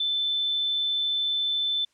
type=tone; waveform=sine; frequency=3526 Hz; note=A7; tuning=3 cents sharp; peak=-23 dBFS; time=0-1.85 s; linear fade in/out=5 ms; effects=white hiss -68 dBFS RMS until 1.93 s + low-pass 7000 Hz 12 dB/octave